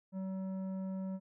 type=tone with tanh clipping; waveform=triangle; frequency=189.9 Hz; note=F#3; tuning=45 cents sharp; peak=-38 dBFS; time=0.12-1.2 s; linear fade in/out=50 ms; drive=14 dB; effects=none